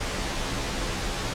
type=noise with comb filter; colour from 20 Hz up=pink; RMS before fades=-29 dBFS; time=0-1.34 s; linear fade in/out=10 ms; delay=13 ms; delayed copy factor=-0.85; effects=low-pass 7000 Hz 12 dB/octave